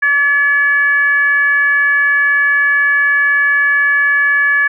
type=tone with frequency modulation; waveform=sine; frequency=1711 Hz; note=A6; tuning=49 cents flat; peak=-9 dBFS; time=0.02-4.68 s; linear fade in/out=10 ms; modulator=563 Hz; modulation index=0.42; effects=none